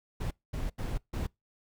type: noise bursts at uneven times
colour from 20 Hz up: brown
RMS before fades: -33 dBFS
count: 4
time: 0.2-0.31 / 0.53-0.7 / 0.78-0.98 / 1.13-1.27 s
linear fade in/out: 10 ms
effects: noise-tail reverb RT60 0.2 s tail -25 dB re dry